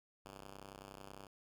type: ring-modulated tone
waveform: 5% pulse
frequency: 98.3 Hz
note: G2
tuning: 5 cents sharp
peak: -37 dBFS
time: 0.25-1.27 s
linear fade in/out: 5 ms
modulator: 33.7 Hz
effects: none